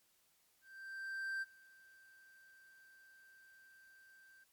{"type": "tone with ADSR envelope", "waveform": "triangle", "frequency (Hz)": 1568, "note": "G6", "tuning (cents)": 0, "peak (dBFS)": -35, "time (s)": [0.61, 4.44], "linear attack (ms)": 810, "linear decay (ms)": 27, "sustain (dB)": -24, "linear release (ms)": 6, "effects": ["white hiss -74 dBFS RMS until 4.52 s", "MP3 96 kbps"]}